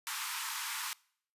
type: high-pass noise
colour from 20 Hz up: pink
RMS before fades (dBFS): -38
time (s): 0.07-0.93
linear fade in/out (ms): 0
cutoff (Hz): 880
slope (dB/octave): 96
effects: noise-tail reverb RT60 0.6 s tail -24 dB re dry + resampled to 32000 Hz